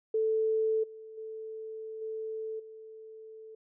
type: tone with level steps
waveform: sine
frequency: 440 Hz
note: A4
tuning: in tune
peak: -25 / -44 / -38 / -34 / -45 dBFS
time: 0.14-3.55 s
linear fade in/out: 5 ms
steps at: 0.83 / 1.17 / 2.01 / 2.59 s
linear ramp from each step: 10 ms
effects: none